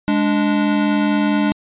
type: tone pair together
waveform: square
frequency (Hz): 207.3 / 292.1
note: G#3 / D4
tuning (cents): -3 / -9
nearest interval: tritone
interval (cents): 594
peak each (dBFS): -18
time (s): 0.08-1.52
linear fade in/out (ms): 0
effects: resampled to 8000 Hz